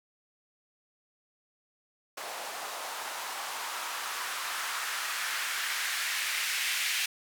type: noise with band-pass filter sweep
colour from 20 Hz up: blue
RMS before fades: -34 dBFS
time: 2.17-7.06 s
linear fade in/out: 5 ms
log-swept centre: 670 to 2300 Hz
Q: 1.7
effects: none